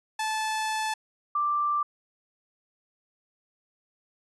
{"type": "tone pair in turn", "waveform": ["sawtooth", "sine"], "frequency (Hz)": [871, 1177.7], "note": ["A5", "D6"], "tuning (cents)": [-18, 4], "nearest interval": "perfect fourth", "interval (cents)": 522, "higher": "second", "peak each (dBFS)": -23, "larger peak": "neither", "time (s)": [[0.19, 0.94], [1.35, 1.83]], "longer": "first", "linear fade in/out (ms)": 5, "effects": ["resampled to 24000 Hz"]}